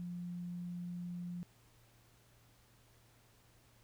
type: tone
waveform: sine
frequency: 175.8 Hz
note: F3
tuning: 12 cents sharp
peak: -40 dBFS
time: 0-1.43 s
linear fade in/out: 0 ms
effects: added 116 Hz sine -68 dBFS peak until 3.83 s + pink hiss -68 dBFS RMS until 3.83 s